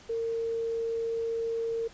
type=tone; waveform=sine; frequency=457.6 Hz; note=A#4; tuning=32 cents flat; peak=-28 dBFS; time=0.09-1.88 s; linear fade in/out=10 ms; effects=pink hiss -53 dBFS RMS until 1.93 s + resampled to 16000 Hz